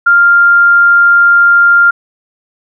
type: tone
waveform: sine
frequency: 1396.9 Hz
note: F6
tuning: in tune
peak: -3 dBFS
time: 0.06-1.91 s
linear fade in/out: 10 ms
effects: none